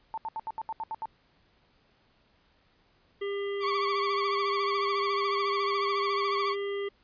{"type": "tone bursts", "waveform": "sine", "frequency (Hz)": 888, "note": "A5", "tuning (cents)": 16, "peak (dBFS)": -31, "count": 9, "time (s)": [0.14, 1.056], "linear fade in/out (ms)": 0, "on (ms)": 36, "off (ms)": 74}
{"type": "harmonic tone", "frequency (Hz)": 400.5, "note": "G4", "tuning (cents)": 37, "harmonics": [1, 3, 5, 7, 8], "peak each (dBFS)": [-30, -44, -42, -51, -47], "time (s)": [3.21, 6.89], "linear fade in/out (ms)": 10}
{"type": "tone with vibrato", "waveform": "40% pulse", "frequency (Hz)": 1133, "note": "C#6", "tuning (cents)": 37, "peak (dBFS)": -27, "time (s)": [3.6, 6.56], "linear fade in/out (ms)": 50, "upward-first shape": "triangle", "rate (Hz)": 14, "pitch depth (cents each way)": 81}
{"effects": ["pink hiss -66 dBFS RMS until 7.03 s", "resampled to 11025 Hz"]}